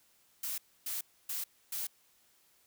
blue noise bursts, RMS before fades -37 dBFS, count 4, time 0.43-1.87 s, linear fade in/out 5 ms, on 150 ms, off 280 ms, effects white hiss -68 dBFS RMS until 2.66 s

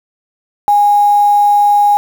sine tone with quantisation, 822 Hz, G#5, 18 cents flat, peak -6 dBFS, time 0.68-1.97 s, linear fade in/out 0 ms, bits 5, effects none

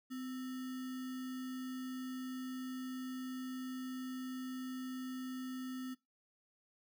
sine tone with sample-and-hold, 256.5 Hz, C4, 34 cents flat, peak -40 dBFS, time 0.1-5.95 s, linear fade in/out 20 ms, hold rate 1575 Hz, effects noise-tail reverb RT60 0.2 s tail -20 dB re dry

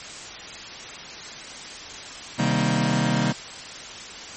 sawtooth chord, C minor seventh, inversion none, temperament just, 130.81 / 156.98 / 196.22 / 235.5 Hz, C3 / Eb3 / G3 / Bb3, 0 / +16 / +2 / +18 cents, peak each -21 dBFS, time 2.38-3.33 s, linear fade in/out 20 ms, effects white hiss -37 dBFS RMS until 4.36 s + MP3 32 kbps

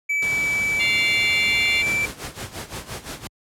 triangle tone with pitch glide, 2300 to 2333 Hz, D7 to D7, -37 to -12 cents, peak -18 dBFS, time 0.09-2.06 s, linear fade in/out 10 ms, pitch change +25 cents, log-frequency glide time 0.51-1.84 s
pink noise, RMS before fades -33 dBFS, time 0.22-2.06 s, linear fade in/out 5 ms
harmonic tone, 698.5 Hz, F5, in tune, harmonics 3 / 4 / 5 / 6, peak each -24 / -26 / -28 / -30 dBFS, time 0.79-1.83 s, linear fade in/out 20 ms
pink noise with tremolo, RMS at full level -30 dBFS, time 1.86-3.27 s, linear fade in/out 0 ms, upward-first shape sine, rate 5.8 Hz, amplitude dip 80%
effects high-pass 60 Hz 12 dB/octave + low-pass 12000 Hz 12 dB/octave

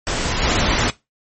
pink noise with level steps, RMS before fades -21 / -17 dBFS, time 0.07-0.9 s, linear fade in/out 0 ms, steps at 0.41 s, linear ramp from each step 20 ms, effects noise-tail reverb RT60 0.2 s tail -18 dB re dry + MP3 32 kbps

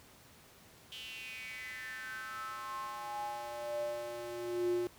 square tone with high-pass filter sweep, 118.7 Hz, A#2, 32 cents sharp, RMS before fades -40 dBFS, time 0.92-4.87 s, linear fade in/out 0 ms, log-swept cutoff 3100 to 320 Hz, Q 8, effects pink hiss -59 dBFS RMS until 4.98 s + high-pass 60 Hz 12 dB/octave

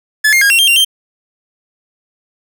45% pulse tone with pitch steps, 1724 / 2124 / 1630 / 2734 / 3186 / 2769 / 3145 Hz, A6 / C7 / G#6 / F7 / G7 / F7 / G7, -36 / +25 / -33 / -37 / +27 / -15 / +5 cents, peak -7 dBFS, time 0.24-0.849 s, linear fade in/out 10 ms, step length 87 ms, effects 8-bit

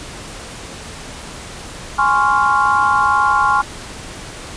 sine chord, Db major seventh, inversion second, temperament equal, 830.6 / 1046.5 / 1108.7 / 1396.9 Hz, Ab5 / C6 / Db6 / F6, 0 / 0 / 0 / 0 cents, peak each -17 dBFS, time 1.98-3.62 s, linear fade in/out 10 ms, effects pink hiss -32 dBFS RMS until 4.56 s + resampled to 22050 Hz

